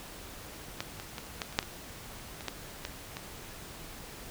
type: clicks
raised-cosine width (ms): 0.2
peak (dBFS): -15 / -24 / -21 / -15 / -27 / -7 / -23 / -24 / -15 / -17 / -21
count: 11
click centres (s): 0.805 / 0.999 / 1.182 / 1.418 / 1.526 / 1.589 / 1.628 / 2.408 / 2.483 / 2.851 / 3.169
effects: pink hiss -46 dBFS RMS until 4.3 s